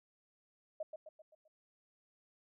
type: tone with echo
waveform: sine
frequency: 623 Hz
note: D#5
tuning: 2 cents sharp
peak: -37 dBFS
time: 0.8-0.83 s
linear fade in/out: 5 ms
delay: 130 ms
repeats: 5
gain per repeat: -6 dB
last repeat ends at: 1.48 s
effects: none